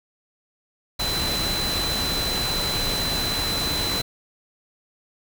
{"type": "tone in noise", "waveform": "sine", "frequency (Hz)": 4025, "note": "B7", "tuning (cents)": 32, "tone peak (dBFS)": -25, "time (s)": [0.99, 4.02], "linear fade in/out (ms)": 10, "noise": "pink", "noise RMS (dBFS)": -27, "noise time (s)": [0.99, 4.02], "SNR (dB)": -1, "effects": []}